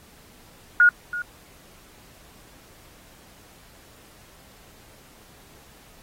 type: tone with echo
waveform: sine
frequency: 1439 Hz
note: F#6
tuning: 49 cents flat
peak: -11 dBFS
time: 0.8-0.89 s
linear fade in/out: 2 ms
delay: 330 ms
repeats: 1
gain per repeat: -15 dB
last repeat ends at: 1.22 s
effects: pink hiss -52 dBFS RMS until 6.02 s + AAC 48 kbps